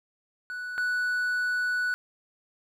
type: tone pair in turn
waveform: triangle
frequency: 1480 / 1480 Hz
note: F#6 / F#6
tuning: 0 / 0 cents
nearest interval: unison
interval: 0 cents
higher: neither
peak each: -31 / -23 dBFS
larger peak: second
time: 0.5-0.78 / 0.78-1.94 s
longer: second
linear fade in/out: 0 ms
effects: none